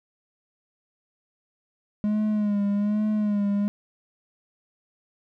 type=tone with vibrato; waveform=triangle; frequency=207.7 Hz; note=G#3; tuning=in tune; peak=-19 dBFS; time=2.04-3.68 s; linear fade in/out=0 ms; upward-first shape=sine; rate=1.2 Hz; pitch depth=50 cents each way; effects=none